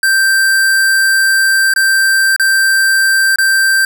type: tone with dropouts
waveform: square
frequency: 1568 Hz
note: G6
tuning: in tune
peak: -9 dBFS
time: 0.03-3.85 s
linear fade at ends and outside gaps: 2 ms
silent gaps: 1.738-1.761 / 2.363-2.397 / 3.359-3.385 s
effects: none